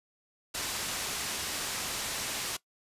white low-pass noise, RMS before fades -35 dBFS, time 0.54-2.57 s, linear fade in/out 10 ms, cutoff 8300 Hz, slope 12 dB/octave, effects noise-tail reverb RT60 0.1 s tail -19 dB re dry + resampled to 32000 Hz

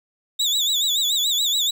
35% pulse tone with vibrato, 3650 Hz, A#7, 37 cents flat, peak -17 dBFS, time 0.39-1.71 s, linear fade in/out 10 ms, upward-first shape sine, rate 7 Hz, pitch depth 130 cents each way, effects none

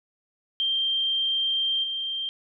sine tone with level steps, 3166 Hz, G7, 17 cents sharp, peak -22 / -27 dBFS, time 0.6-2.29 s, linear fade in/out 0 ms, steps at 1.83 s, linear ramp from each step 10 ms, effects none

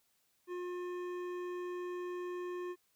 triangle tone with hard clipping, 357.1 Hz, F4, 39 cents sharp, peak -40 dBFS, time 0.47-2.76 s, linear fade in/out 50 ms, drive 16 dB, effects white hiss -75 dBFS RMS until 2.95 s

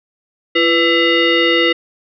sine tone with frequency modulation, 1174.7 Hz, D6, in tune, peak -10 dBFS, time 0.55-1.73 s, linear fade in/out 10 ms, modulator 835 Hz, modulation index 2.5, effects none

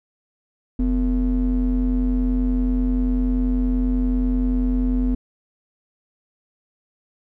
triangle ring-modulated tone, 103.83 Hz, G#2, in tune, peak -12 dBFS, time 0.79-5.15 s, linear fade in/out 5 ms, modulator 149 Hz, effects none

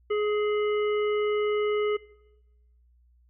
harmonic tone with a mistuned harmonic, 420 Hz, G#4, 19 cents sharp, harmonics 1 / 3 / 5 / 7, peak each -23 / -35 / -39 / -43 dBFS, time 0.1-1.97 s, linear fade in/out 10 ms, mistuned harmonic 5, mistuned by -20 cents, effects noise-tail reverb RT60 1.0 s tail -21 dB re dry + added 60 Hz sine -58 dBFS peak until 3.29 s

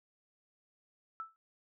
sine tone with exponential decay, 1318.5 Hz, E6, in tune, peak -35 dBFS, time 1.2-1.36 s, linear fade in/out 0 ms, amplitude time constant 33 ms, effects none

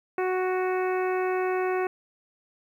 harmonic tone, 370 Hz, F#4, in tune, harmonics 1 / 2 / 3 / 4 / 5 / 6 / 7, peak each -25 / -31 / -35 / -37 / -39 / -41 / -42 dBFS, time 0.18-1.87 s, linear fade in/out 2 ms, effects 10-bit

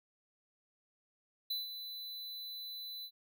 square tone with ADSR envelope, 4000 Hz, B7, 21 cents sharp, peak -34 dBFS, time 1.5-3.11 s, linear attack 7 ms, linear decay 160 ms, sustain -9 dB, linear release 66 ms, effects none

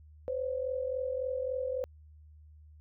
sine tone pair together, 510.8 / 554.4 Hz, C5 / C#5, -42 / 0 cents, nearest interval minor second, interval 142 cents, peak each -32 / -37 dBFS, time 0.28-1.84 s, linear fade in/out 0 ms, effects added 76 Hz sine -52 dBFS peak until 2.8 s

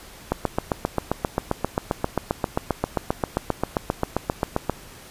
click train, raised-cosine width 1 ms, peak -6 dBFS, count 34, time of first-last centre 0.32-4.697 s, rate 7.54 Hz, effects pink hiss -44 dBFS RMS until 5.1 s + resampled to 32000 Hz

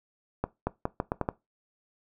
accelerating click train, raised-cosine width 1 ms, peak -13 dBFS, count 7, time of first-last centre 0.44-1.289 s, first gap 230 ms, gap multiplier 0.8, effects noise-tail reverb RT60 0.2 s tail -19 dB re dry

